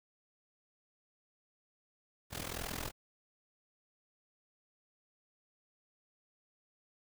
pink noise with amplitude modulation, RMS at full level -37 dBFS, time 2.3-2.92 s, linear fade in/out 50 ms, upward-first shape sine, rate 41.7 Hz, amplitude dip 85%, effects none

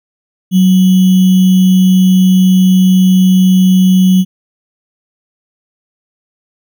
sine tone with sample-and-hold, 186 Hz, F#3, 9 cents sharp, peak -4 dBFS, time 0.51-4.25 s, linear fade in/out 50 ms, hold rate 3150 Hz, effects none

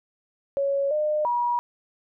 sine tone with pitch steps, 556 / 606 / 962 Hz, C#5 / D#5 / B5, +5 / -46 / -46 cents, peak -21 dBFS, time 0.57-1.59 s, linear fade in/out 0 ms, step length 340 ms, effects none

